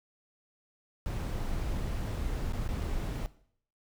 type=noise with dropouts; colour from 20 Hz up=brown; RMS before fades=-33 dBFS; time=1.06-3.26 s; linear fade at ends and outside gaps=0 ms; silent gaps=2.523-2.534 / 2.678-2.69 / 2.823-2.827 s; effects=noise-tail reverb RT60 0.6 s tail -17 dB re dry